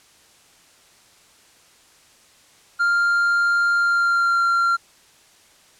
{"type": "tone with pitch glide", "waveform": "triangle", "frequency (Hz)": [1396.9, 1379.3], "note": ["F6", "F6"], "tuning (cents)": [0, -22], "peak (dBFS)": -14, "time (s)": [2.79, 4.77], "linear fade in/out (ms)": 20, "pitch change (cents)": -22, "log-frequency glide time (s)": [3.77, 4.43], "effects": ["white hiss -53 dBFS RMS until 5.79 s", "low-pass 9000 Hz 12 dB/octave"]}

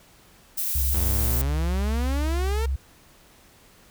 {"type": "noise", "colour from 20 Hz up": "violet", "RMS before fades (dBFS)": -27, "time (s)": [0.57, 1.42], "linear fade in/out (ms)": 10}
{"type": "tone", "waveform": "sine", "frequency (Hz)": 67.1, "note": "C2", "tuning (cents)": 44, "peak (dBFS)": -22, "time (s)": [0.75, 2.76], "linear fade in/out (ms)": 5}
{"type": "exponential sweep", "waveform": "sawtooth", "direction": "up", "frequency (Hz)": [83, 466.2], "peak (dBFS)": -25, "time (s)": [0.94, 2.66], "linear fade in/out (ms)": 5}
{"effects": ["pink hiss -54 dBFS RMS until 3.9 s"]}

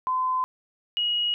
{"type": "tone pair in turn", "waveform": "sine", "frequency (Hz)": [1024, 2896], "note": ["C6", "F#7"], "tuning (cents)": [-38, -38], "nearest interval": "octave + tritone", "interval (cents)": 1800, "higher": "second", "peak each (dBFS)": -22, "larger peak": "neither", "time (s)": [[0.07, 0.44], [0.97, 1.34]], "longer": "neither", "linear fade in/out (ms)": 0, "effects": []}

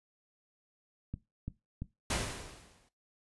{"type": "click train", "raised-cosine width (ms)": 5, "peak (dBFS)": -25, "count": 4, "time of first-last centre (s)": [1.14, 2.16], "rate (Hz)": 2.94}
{"type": "noise with exponential decay", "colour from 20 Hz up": "pink", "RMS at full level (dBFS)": -30, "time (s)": [2.1, 2.89], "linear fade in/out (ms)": 5, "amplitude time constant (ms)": 170}
{"effects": ["noise-tail reverb RT60 0.2 s tail -17 dB re dry", "resampled to 24000 Hz"]}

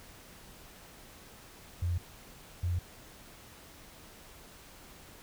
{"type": "tone pair in turn", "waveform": "sine", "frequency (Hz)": [87.31, 88.12], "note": ["F2", "F2"], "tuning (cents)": [0, 16], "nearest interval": "unison", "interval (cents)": 16, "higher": "second", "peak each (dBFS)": -28, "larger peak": "neither", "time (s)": [[1.82, 1.98], [2.63, 2.79]], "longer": "neither", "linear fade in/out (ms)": 5, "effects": ["pink hiss -53 dBFS RMS until 5.22 s"]}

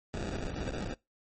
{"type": "noise with sample-and-hold", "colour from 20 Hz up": "pink", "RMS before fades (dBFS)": -36, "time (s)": [0.14, 0.94], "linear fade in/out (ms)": 0, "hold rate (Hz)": 1050, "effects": ["noise-tail reverb RT60 0.2 s tail -22 dB re dry", "MP3 32 kbps"]}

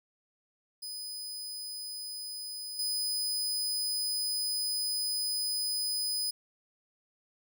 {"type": "tone with level steps", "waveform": "sawtooth", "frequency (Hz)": 5000, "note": "D#8", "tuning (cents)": 8, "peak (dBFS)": [-35, -27], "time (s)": [0.82, 6.31], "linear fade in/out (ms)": 10, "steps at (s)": 2.79, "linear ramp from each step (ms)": 2, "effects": []}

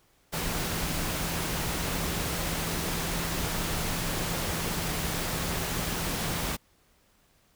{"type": "tone in noise", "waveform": "sine", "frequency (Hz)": 167.3, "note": "E3", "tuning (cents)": 26, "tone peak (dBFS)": -37, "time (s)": [0.32, 6.57], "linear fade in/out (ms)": 20, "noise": "pink", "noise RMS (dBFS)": -31, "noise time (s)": [0.32, 6.57], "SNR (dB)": -9, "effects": ["pink hiss -65 dBFS RMS until 7.55 s"]}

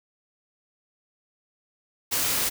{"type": "noise", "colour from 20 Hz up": "white", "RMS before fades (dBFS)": -25, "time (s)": [2.11, 2.5], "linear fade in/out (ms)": 20, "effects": []}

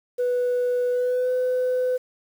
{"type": "tone with pitch glide", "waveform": "sine", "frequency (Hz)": [493.1, 504.6], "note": ["B4", "B4"], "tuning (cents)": [-3, 37], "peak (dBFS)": -18, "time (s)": [0.18, 1.98], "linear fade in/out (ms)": 20, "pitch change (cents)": 40, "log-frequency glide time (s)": [0.91, 1.31], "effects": ["tanh soft clip ceiling -18 dBFS", "8-bit"]}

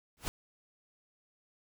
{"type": "noise with exponential growth", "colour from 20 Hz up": "pink", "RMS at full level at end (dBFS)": -32, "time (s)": [0.17, 0.28], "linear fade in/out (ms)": 0, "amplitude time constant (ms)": 22, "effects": []}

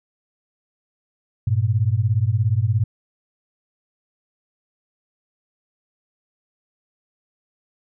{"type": "beating tone pair", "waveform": "sine", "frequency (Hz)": [100.4, 117.4], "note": ["G2", "A#2"], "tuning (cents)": [42, 13], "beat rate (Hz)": 17, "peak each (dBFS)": -19, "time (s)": [1.47, 2.84], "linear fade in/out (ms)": 5, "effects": []}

